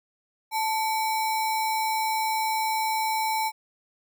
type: tone with sample-and-hold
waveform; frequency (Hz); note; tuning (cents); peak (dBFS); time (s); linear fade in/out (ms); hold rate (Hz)
sine; 880; A5; 0; -23; 0.51-3.52; 50; 3150
effects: none